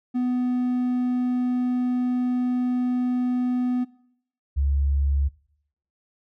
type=tone pair in turn; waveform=triangle / sine; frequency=248.9 / 69.97 Hz; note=B3 / C#2; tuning=+14 / +17 cents; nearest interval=octave + minor seventh; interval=2197 cents; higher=first; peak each=-19 dBFS; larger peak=neither; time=0.14-3.85 / 4.56-5.29 s; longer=first; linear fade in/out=20 ms; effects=noise-tail reverb RT60 0.7 s tail -21 dB re dry